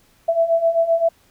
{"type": "beating tone pair", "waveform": "sine", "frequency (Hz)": [659.3, 667], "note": ["E5", "E5"], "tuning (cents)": [0, 20], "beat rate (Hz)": 7.7, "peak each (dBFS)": [-20, -16], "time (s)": [0.28, 1.09], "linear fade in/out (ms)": 10, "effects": ["pink hiss -57 dBFS RMS until 1.3 s"]}